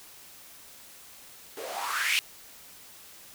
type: noise with band-pass filter sweep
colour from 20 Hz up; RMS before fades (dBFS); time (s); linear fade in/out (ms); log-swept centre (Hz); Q
blue; -30; 1.57-2.19; 0; 410 to 2800; 5.3
effects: white hiss -50 dBFS RMS until 3.34 s